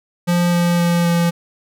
square tone with pitch steps, 174.61 / 173.4 / 172.21 / 171.02 Hz, F3 / F3 / F3 / F3, 0 / -12 / -24 / -36 cents, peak -14 dBFS, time 0.27-1.31 s, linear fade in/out 20 ms, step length 260 ms, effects none

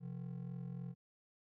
triangle ring-modulated tone, 152.6 Hz, D#3, 33 cents flat, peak -37 dBFS, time 0-0.95 s, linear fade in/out 50 ms, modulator 21.7 Hz, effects none

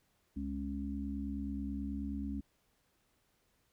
harmonic tone, 69.3 Hz, C#2, in tune, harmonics 1 / 3 / 4, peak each -41 / -40 / -40 dBFS, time 0.36-2.41 s, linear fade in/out 10 ms, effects pink hiss -75 dBFS RMS until 3.72 s

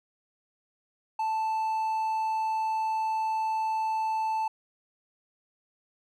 triangle tone, 880 Hz, A5, in tune, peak -24 dBFS, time 1.19-4.48 s, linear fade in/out 5 ms, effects none

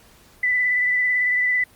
sine tone with vibrato, 1989 Hz, B6, 12 cents sharp, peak -17 dBFS, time 0.43-1.64 s, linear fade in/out 5 ms, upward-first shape triangle, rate 18 Hz, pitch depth 24 cents each way, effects pink hiss -52 dBFS RMS until 1.75 s + Opus 48 kbps

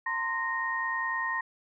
sine tone cluster, 912 / 1042 / 1858 Hz, A#5 / C6 / A#6, -38 / -7 / -6 cents, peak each -37 / -33 / -30 dBFS, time 0.06-1.41 s, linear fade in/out 5 ms, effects none

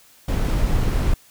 brown noise, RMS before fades -19 dBFS, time 0.28-1.14 s, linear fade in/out 5 ms, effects white hiss -52 dBFS RMS until 1.3 s

